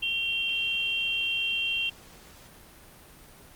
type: tone pair together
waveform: sine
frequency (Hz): 2744 / 3167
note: F7 / G7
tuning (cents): -31 / +17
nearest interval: major second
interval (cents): 248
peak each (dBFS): -28 / -29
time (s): 0.02-1.9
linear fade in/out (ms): 10
effects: pink hiss -51 dBFS RMS until 3.55 s + Opus 32 kbps